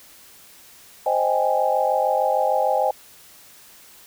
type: chord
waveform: sine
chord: Ab major seventh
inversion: first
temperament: equal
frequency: 523.3 / 622.3 / 784 / 830.6 Hz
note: C5 / Eb5 / G5 / Ab5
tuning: 0 / 0 / 0 / 0 cents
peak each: -23 dBFS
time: 1.06-2.91 s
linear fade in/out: 5 ms
effects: white hiss -48 dBFS RMS until 4.06 s